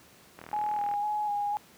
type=click train; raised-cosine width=0.5 ms; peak=-28 dBFS; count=23; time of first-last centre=0.39-0.939 s; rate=40.1 Hz
type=tone with vibrato; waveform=sine; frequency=830.6 Hz; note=G#5; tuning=in tune; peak=-27 dBFS; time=0.53-1.57 s; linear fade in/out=0 ms; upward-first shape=square; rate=2 Hz; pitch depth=22 cents each way
effects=pink hiss -56 dBFS RMS until 1.77 s + high-pass 100 Hz 12 dB/octave